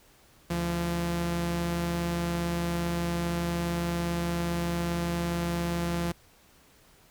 sawtooth tone pair together, 72.1 / 171.48 Hz, D2 / F3, -31 / -31 cents, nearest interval octave + minor third, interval 1500 cents, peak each -32 / -24 dBFS, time 0.5-6.12 s, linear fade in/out 5 ms, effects pink hiss -59 dBFS RMS until 7.1 s

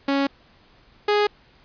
sawtooth tone pair in turn, 277.2 / 415.3 Hz, C#4 / G#4, 0 / 0 cents, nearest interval perfect fifth, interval 700 cents, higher second, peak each -15 / -13 dBFS, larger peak second, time 0.08-0.27 / 1.08-1.27 s, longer neither, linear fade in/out 5 ms, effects pink hiss -55 dBFS RMS until 1.64 s + resampled to 11025 Hz

